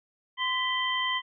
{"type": "tone cluster", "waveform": "sine", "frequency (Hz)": [1029, 1981, 3122], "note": ["C6", "B6", "G7"], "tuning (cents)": [-29, 5, -8], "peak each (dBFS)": -30, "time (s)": [0.37, 1.22], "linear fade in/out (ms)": 50, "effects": []}